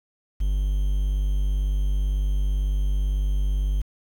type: tone with quantisation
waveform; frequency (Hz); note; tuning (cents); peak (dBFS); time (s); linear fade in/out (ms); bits
triangle; 49; G1; 0; -18; 0.4-3.82; 10; 8
effects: none